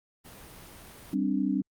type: noise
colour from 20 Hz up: pink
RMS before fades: -48 dBFS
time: 0.24-1.15 s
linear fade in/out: 20 ms
type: chord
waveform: sine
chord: G suspended fourth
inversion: none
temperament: equal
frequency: 196 / 261.6 / 293.7 Hz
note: G3 / C4 / D4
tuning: 0 / 0 / 0 cents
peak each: -29 dBFS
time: 1.13-1.62 s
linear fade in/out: 5 ms
effects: Opus 32 kbps